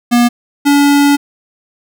square tone pair in turn, 240 / 285.4 Hz, B3 / D4, -49 / -49 cents, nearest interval minor third, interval 300 cents, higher second, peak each -7 dBFS, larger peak neither, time 0.11-0.29 / 0.65-1.17 s, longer second, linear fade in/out 20 ms, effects none

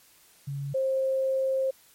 sine tone pair in turn, 140 / 530.7 Hz, C#3 / C5, +18 / +24 cents, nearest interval octave + major seventh, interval 2306 cents, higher second, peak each -30 / -23 dBFS, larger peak second, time 0.47-0.74 / 0.74-1.71 s, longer second, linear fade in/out 10 ms, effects white hiss -58 dBFS RMS until 1.94 s + MP3 64 kbps

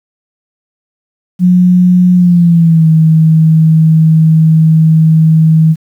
sine tone with pitch glide, 180 to 159.44 Hz, F#3 to D#3, -47 to +43 cents, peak -3 dBFS, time 1.39-5.76 s, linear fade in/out 50 ms, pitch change -210 cents, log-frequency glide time 2.15-2.88 s, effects 7-bit

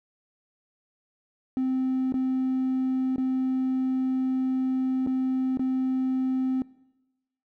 triangle tone with dropouts, 260 Hz, C4, 11 cents flat, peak -20 dBFS, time 1.57-6.62 s, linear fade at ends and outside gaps 1 ms, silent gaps 2.123-2.141 / 3.16-3.181 / 5.064-5.072 / 5.572-5.594 s, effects noise-tail reverb RT60 1.0 s tail -23 dB re dry + tanh soft clip ceiling -18 dBFS

